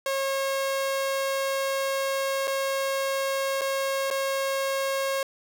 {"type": "tone with dropouts", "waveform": "sawtooth", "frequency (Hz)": 543, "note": "C#5", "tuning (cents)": -36, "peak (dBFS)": -21, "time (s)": [0.06, 5.23], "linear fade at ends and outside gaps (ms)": 2, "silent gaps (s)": [[2.473, 2.477], [3.611, 3.616], [4.103, 4.11]], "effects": []}